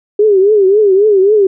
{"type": "tone with vibrato", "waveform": "sine", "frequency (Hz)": 403, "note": "G4", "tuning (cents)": 48, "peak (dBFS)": -5, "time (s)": [0.19, 1.47], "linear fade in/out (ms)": 5, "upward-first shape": "triangle", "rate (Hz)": 3.7, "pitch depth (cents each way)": 150, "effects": []}